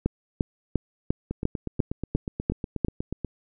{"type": "two click trains", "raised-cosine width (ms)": 3, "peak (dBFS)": [-9, -16], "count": [9, 17], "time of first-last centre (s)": [[0.06, 2.847], [1.31, 3.247]], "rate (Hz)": [2.87, 8.26], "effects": []}